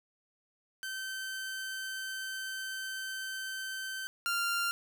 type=tone pair in turn; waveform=sawtooth; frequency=1544 / 1390.6 Hz; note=G6 / F6; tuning=-27 / -8 cents; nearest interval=major second; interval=181 cents; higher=first; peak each=-33 / -26 dBFS; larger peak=second; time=0.83-4.07 / 4.26-4.71 s; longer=first; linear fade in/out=0 ms; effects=none